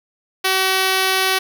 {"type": "tone", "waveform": "5% pulse", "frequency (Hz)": 379.2, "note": "F#4", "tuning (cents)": 43, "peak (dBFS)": -4, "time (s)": [0.44, 1.39], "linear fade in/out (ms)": 10, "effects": []}